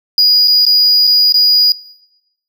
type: tone with dropouts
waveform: triangle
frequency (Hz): 4902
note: D#8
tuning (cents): -27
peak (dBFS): -5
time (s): 0.18-1.72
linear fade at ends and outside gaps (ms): 1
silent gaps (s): 0.475-0.48 / 0.652-0.665 / 1.07-1.074 / 1.323-1.342
effects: noise-tail reverb RT60 0.9 s tail -22 dB re dry